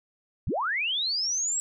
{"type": "linear sweep", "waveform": "sine", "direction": "up", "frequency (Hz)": [38.89, 7800], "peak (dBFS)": -25, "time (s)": [0.47, 1.6], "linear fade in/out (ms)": 0, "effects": []}